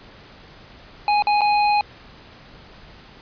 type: tone with dropouts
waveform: square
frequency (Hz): 830.6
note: G#5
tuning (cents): 0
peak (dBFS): -16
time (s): 1.08-1.81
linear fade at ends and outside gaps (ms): 1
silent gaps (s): 1.223-1.27 / 1.409-1.416
effects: pink hiss -45 dBFS RMS until 3.21 s + resampled to 11025 Hz